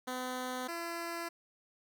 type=tone pair in turn; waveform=10% pulse; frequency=253.6 / 338.5 Hz; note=B3 / E4; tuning=+46 / +46 cents; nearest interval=perfect fourth; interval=500 cents; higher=second; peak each=-28 / -29 dBFS; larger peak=first; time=0.07-0.68 / 0.68-1.29 s; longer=neither; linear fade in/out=10 ms; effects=none